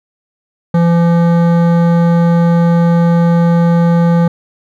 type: tone with hard clipping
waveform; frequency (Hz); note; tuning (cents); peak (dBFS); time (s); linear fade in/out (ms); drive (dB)
sine; 170; F3; -46; -9; 0.74-4.28; 5; 14
effects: none